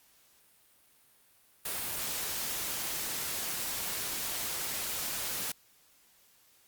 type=noise; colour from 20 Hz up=white; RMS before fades=-35 dBFS; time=1.65-5.52 s; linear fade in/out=5 ms; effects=white hiss -64 dBFS RMS until 6.67 s + Opus 48 kbps